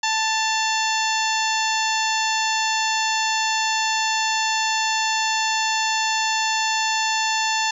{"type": "harmonic tone with a mistuned harmonic", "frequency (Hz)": 880, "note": "A5", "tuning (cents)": 0, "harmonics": [1, 2, 3, 4, 5, 6, 7, 8], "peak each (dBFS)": [-23, -26, -28, -29, -30, -31, -31, -32], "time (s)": [0.03, 7.71], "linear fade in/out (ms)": 5, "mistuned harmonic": 3, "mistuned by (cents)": 48, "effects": ["9-bit"]}